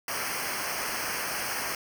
pink noise with comb filter, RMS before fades -32 dBFS, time 0.08-1.75 s, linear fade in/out 2 ms, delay 0.27 ms, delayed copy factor -0.95, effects none

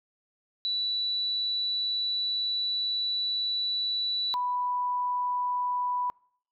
sine tone pair in turn, 3951 / 987.8 Hz, B7 / B5, 0 / 0 cents, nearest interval 2 octaves, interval 2400 cents, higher first, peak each -26 dBFS, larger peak neither, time 0.65-4.34 / 4.34-6.1 s, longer first, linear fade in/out 0 ms, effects noise-tail reverb RT60 0.6 s tail -26 dB re dry

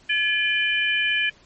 sine tone cluster, 1710 / 2397 / 3036 Hz, A6 / D7 / F#7, -50 / +35 / +44 cents, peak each -23 / -23 / -25 dBFS, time 0.09-1.3 s, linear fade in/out 10 ms, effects pink hiss -54 dBFS RMS until 1.45 s + MP3 32 kbps

